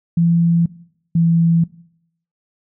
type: tone pair in turn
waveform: sine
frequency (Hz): 169 / 166.96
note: E3 / E3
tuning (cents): +43 / +22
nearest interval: unison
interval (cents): 21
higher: first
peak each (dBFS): -11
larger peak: neither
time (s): 0.17-0.66 / 1.15-1.64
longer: neither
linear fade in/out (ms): 5
effects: noise-tail reverb RT60 0.7 s tail -20 dB re dry